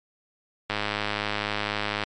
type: click train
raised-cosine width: 0.3 ms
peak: -10 dBFS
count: 140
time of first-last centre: 0.7-2.037 s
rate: 104 Hz
effects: MP3 64 kbps